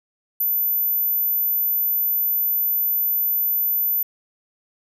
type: tone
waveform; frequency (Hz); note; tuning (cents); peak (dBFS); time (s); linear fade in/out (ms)
sine; 13980; A9; -12; -18; 0.4-4.03; 5
effects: none